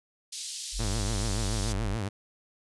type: band-pass noise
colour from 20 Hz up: pink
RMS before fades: -38 dBFS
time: 0.32-1.73 s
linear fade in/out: 10 ms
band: 3700 to 10000 Hz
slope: 24 dB/octave
type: tone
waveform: sine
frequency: 44.27 Hz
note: F1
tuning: 24 cents sharp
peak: -30 dBFS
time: 0.72-1.99 s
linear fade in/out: 50 ms
type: tone with vibrato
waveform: sawtooth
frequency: 105 Hz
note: G#2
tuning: 19 cents sharp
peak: -26 dBFS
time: 0.79-2.09 s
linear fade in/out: 10 ms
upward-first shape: triangle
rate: 7 Hz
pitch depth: 210 cents each way
effects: resampled to 24000 Hz